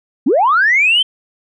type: linear sweep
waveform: sine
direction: up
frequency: 209.6 to 3148 Hz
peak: -8 dBFS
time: 0.26-1.03 s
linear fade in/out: 10 ms
effects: tanh soft clip ceiling -4 dBFS